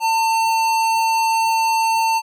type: tone with hard clipping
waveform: sine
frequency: 899 Hz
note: A5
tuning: 37 cents sharp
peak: -17 dBFS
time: 0-2.22 s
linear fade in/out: 50 ms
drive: 18 dB
effects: none